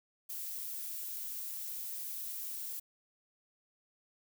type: noise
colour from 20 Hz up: violet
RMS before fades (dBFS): -41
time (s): 0.29-2.8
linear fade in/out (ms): 10
effects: none